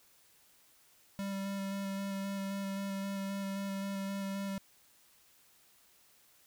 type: tone with vibrato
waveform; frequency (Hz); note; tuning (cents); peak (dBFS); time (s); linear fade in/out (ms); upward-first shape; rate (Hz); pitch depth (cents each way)
square; 196.3; G3; +3; -36; 1.19-4.58; 0; square; 3.8; 10
effects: white hiss -65 dBFS RMS until 6.46 s